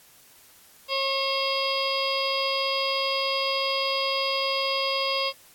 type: harmonic tone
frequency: 542 Hz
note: C#5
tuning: 39 cents flat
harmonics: 1 / 2 / 4 / 5 / 6 / 7 / 8 / 9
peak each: -29 / -30 / -34 / -33 / -31 / -39 / -38 / -30 dBFS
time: 0.88-5.33 s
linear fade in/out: 50 ms
effects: white hiss -54 dBFS RMS until 5.54 s + AAC 64 kbps